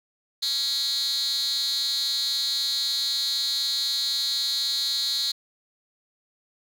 10% pulse tone with high-pass filter, 276.1 Hz, C#4, 7 cents flat, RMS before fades -26 dBFS, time 0.42-5.32 s, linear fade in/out 10 ms, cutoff 4100 Hz, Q 7.3, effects none

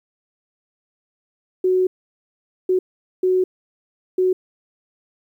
sine tone bursts at uneven times, 370 Hz, F#4, in tune, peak -14 dBFS, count 4, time 1.64-1.87 / 2.69-2.79 / 3.23-3.44 / 4.18-4.33 s, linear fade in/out 5 ms, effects 9-bit

